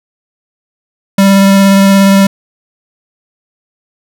square tone with vibrato, 196 Hz, G3, in tune, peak -4 dBFS, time 1.18-2.27 s, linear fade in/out 5 ms, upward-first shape sine, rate 17 Hz, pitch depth 11 cents each way, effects none

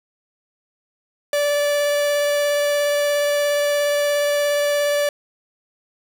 45% pulse tone with vibrato, 581 Hz, D5, 19 cents flat, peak -17 dBFS, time 1.33-5.09 s, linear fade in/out 2 ms, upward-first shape triangle, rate 17 Hz, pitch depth 9 cents each way, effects 8-bit

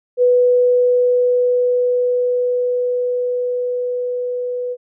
sine tone with level ramp, 493.9 Hz, B4, in tune, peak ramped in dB -9 to -20 dBFS, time 0.17-4.77 s, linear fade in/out 50 ms, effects none

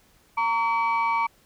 sine tone cluster, 920 / 1134 / 2294 Hz, A#5 / C#6 / D7, -23 / +39 / -41 cents, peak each -22 / -25 / -28 dBFS, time 0.37-1.27 s, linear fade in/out 10 ms, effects tanh soft clip ceiling -15 dBFS + pink hiss -60 dBFS RMS until 1.45 s

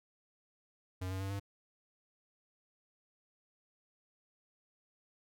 square tone with pitch steps, 92.5 / 94.77 / 97.1 / 99.48 Hz, F#2 / F#2 / G2 / G2, 0 / +42 / -16 / +26 cents, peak -37 dBFS, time 1.01-1.398 s, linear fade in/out 10 ms, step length 97 ms, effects none

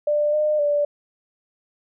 sine tone with pitch steps, 593 / 606 / 584 Hz, D5 / D#5 / D5, +17 / -46 / -10 cents, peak -17 dBFS, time 0.07-0.85 s, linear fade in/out 5 ms, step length 260 ms, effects none

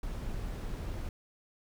brown noise, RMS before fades -37 dBFS, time 0.03-1.09 s, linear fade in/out 2 ms, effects none

